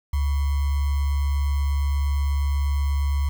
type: tone with sample-and-hold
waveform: sine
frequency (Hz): 70.8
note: C#2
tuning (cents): +37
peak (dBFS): -19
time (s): 0.13-3.29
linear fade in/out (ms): 5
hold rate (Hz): 1050
effects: none